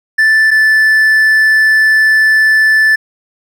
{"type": "tone pair in turn", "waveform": "triangle", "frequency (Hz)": [1760, 1752.6], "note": ["A6", "A6"], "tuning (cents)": [0, -7], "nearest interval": "unison", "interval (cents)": 7, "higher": "first", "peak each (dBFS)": -4, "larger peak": "neither", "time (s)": [[0.18, 0.51], [0.51, 2.96]], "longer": "second", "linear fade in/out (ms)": 10, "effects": []}